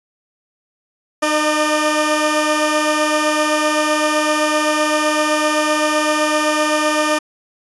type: tone pair together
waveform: 15% pulse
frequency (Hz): 305.9 / 604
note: D#4 / D5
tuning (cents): -29 / +48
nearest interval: octave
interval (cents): 1177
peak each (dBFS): -11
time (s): 1.22-7.19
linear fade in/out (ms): 10
effects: resampled to 24000 Hz